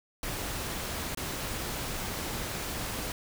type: noise with dropouts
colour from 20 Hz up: pink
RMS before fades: -35 dBFS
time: 0.23-3.12 s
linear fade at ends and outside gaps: 1 ms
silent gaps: 1.148-1.173 s
effects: none